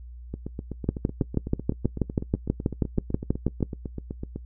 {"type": "two click trains", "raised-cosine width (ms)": 3, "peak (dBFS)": [-19, -9], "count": [33, 18], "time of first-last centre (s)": [[0.34, 4.36], [0.89, 3.628]], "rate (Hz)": [7.96, 6.21], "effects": ["noise-tail reverb RT60 0.1 s tail -21 dB re dry", "added 60 Hz sine -39 dBFS peak until 4.45 s"]}